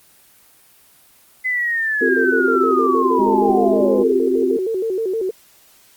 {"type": "linear sweep", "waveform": "sine", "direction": "down", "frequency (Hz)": [2039, 369], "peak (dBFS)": -17, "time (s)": [1.44, 4.19], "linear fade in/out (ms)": 20}
{"type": "tone with vibrato", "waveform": "sine", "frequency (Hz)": 410.6, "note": "G#4", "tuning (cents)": -20, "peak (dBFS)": -18, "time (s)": [2.01, 5.31], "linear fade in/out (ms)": 10, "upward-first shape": "square", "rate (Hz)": 6.4, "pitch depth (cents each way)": 160}
{"type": "chord", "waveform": "sine", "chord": "C suspended fourth", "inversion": "none", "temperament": "equal", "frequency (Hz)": [261.6, 349.2, 392], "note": ["C4", "F4", "G4"], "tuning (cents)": [0, 0, 0], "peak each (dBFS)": -21, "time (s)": [2.01, 4.57], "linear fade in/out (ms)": 5}
{"type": "harmonic tone", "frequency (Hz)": 207.8, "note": "G#3", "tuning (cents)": 1, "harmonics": [1, 2, 3, 4, 5], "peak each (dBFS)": [-22, -28, -32, -34, -36], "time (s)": [3.18, 4.04], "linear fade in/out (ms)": 20}
{"effects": ["white hiss -51 dBFS RMS until 5.96 s", "Opus 24 kbps"]}